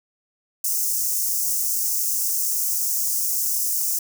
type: high-pass noise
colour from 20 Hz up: white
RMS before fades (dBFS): -23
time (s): 0.64-3.99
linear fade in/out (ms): 5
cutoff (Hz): 5500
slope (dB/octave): 48
effects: none